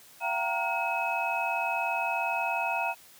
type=tone cluster; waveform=sine; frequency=684 / 764 / 933 / 1426 / 2561 Hz; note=F5 / G5 / A#5 / F6 / D#7; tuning=-36 / -45 / +1 / +36 / +49 cents; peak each=-33 / -34 / -32 / -39 / -31 dBFS; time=0.2-2.95 s; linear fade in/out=50 ms; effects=white hiss -54 dBFS RMS until 3.19 s + high-pass 60 Hz 12 dB/octave